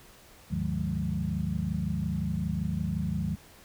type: tone cluster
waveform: sine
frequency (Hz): 75.7 / 102.1 / 152.7 / 178.2 / 210.2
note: D#2 / G#2 / D#3 / F3 / G#3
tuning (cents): -47 / -29 / -32 / +35 / +21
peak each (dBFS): -35 / -37 / -33 / -32 / -35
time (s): 0.5-3.36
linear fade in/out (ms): 20
effects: pink hiss -54 dBFS RMS until 3.64 s